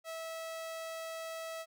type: tone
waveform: sawtooth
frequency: 651 Hz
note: E5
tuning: 22 cents flat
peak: -36 dBFS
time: 0.04-1.66 s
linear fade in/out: 50 ms
effects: none